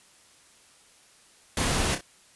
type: noise with echo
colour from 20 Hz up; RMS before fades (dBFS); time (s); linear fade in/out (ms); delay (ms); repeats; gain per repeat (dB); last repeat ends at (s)
pink; -26; 1.57-1.95; 2; 30; 2; -8; 2.01
effects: white hiss -57 dBFS RMS until 2.35 s + resampled to 24000 Hz